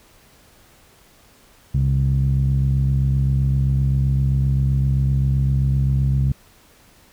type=tone with low-pass filter; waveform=sawtooth; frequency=67.7 Hz; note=C#2; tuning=40 cents flat; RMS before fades=-18 dBFS; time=1.74-6.32 s; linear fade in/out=5 ms; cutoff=150 Hz; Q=4.3; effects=pink hiss -52 dBFS RMS until 7.12 s